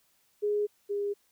sine tone pair in turn, 415.3 / 406.3 Hz, G#4 / G#4, 0 / -38 cents, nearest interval unison, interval 38 cents, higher first, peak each -25 / -28 dBFS, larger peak first, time 0.42-0.67 / 0.89-1.14 s, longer neither, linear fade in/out 20 ms, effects white hiss -69 dBFS RMS until 1.31 s

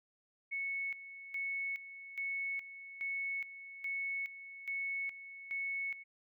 sine tone with tremolo, 2207 Hz, C#7, 8 cents flat, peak -35 dBFS, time 0.51-6.04 s, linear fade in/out 20 ms, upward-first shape square, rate 1.2 Hz, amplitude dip 75%, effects none

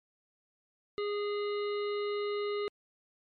harmonic tone, 412 Hz, G#4, 14 cents flat, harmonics 1 / 3 / 5 / 7 / 9 / 10, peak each -31 / -41 / -45 / -48 / -50 / -51 dBFS, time 0.98-2.68 s, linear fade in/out 0 ms, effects MP3 48 kbps

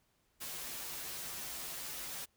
white noise with comb filter, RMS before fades -43 dBFS, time 0.4-2.26 s, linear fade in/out 20 ms, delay 9.8 ms, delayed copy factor -0.85, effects pink hiss -75 dBFS RMS until 2.36 s

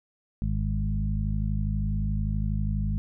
harmonic tone with a mistuned harmonic, 51.91 Hz, G#1, in tune, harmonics 1 / 2 / 3 / 4, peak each -27 / -30 / -32 / -33 dBFS, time 0.42-2.98 s, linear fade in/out 0 ms, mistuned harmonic 1, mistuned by -33 cents, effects none

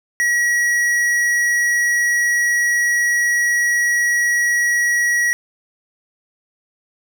sine tone with tanh clipping, 1916 Hz, A#6, 47 cents sharp, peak -16 dBFS, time 0.2-5.33 s, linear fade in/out 0 ms, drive 14 dB, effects none

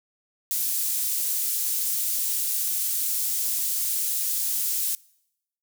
pink high-pass noise, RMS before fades -26 dBFS, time 0.51-4.95 s, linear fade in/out 0 ms, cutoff 9500 Hz, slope 12 dB/octave, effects noise-tail reverb RT60 0.8 s tail -24 dB re dry

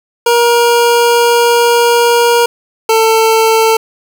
25% pulse tone pair in turn, 473.2 / 446.6 Hz, A#4 / A4, +26 / +26 cents, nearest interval minor second, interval 100 cents, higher first, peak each -3 dBFS, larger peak neither, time 0.26-2.46 / 2.89-3.77 s, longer first, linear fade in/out 5 ms, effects 7-bit

